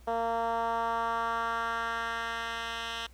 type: tone with band-pass filter sweep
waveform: 10% pulse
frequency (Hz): 230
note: A#3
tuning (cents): -23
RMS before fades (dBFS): -32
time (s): 0.07-3.07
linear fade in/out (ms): 10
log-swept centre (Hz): 650 to 2800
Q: 1.8
effects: added 60 Hz sine -52 dBFS peak until 3.13 s + pink hiss -62 dBFS RMS until 3.13 s